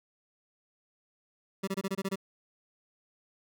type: tone bursts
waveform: 25% pulse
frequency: 193.6 Hz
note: G3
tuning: 21 cents flat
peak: -26 dBFS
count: 8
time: 1.63-2.158 s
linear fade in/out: 10 ms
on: 45 ms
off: 24 ms
effects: none